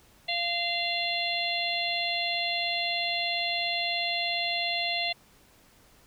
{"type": "harmonic tone", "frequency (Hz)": 691, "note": "F5", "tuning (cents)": -19, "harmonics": [1, 3, 4, 5, 6], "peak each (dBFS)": [-33, -33, -33, -33, -33], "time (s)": [0.28, 5.13], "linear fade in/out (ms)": 10, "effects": ["pink hiss -59 dBFS RMS until 6.06 s"]}